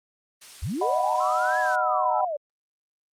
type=noise; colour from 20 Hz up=blue; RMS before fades=-37 dBFS; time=0.41-1.76 s; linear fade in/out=10 ms
type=linear two-way sweep; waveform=sine; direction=up then down; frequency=49.13 to 1705 to 558 Hz; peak=-26 dBFS; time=0.62-2.37 s; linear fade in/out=10 ms; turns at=1.59 s
type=chord; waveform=sine; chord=B major; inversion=first; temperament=just; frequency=617.4 / 740.8 / 987.8 Hz; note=D#5 / F#5 / B5; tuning=-14 / +2 / 0 cents; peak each=-28 / -25 / -27 dBFS; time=0.81-2.25 s; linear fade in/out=5 ms
type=tone with tremolo; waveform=sine; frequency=1318.5 Hz; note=E6; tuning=in tune; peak=-31 dBFS; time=1.2-2.21 s; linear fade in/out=5 ms; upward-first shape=sine; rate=4.3 Hz; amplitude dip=75%
effects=low-pass 7000 Hz 12 dB/octave + Opus 32 kbps